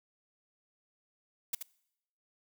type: noise with echo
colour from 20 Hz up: blue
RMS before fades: -32 dBFS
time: 1.53-1.55 s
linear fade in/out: 5 ms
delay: 77 ms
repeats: 1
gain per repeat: -7 dB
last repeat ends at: 1.627 s
effects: noise-tail reverb RT60 0.8 s tail -23 dB re dry